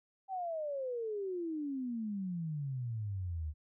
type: exponential sweep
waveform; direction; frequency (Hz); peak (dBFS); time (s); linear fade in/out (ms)
sine; down; 784 to 73.42; -35; 0.28-3.54; 50
effects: none